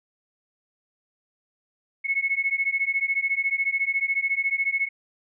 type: beating tone pair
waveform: sine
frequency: 2187 / 2201 Hz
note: C#7 / C#7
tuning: -24 / -13 cents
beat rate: 14 Hz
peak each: -25 dBFS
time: 2.04-4.89 s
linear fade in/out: 20 ms
effects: none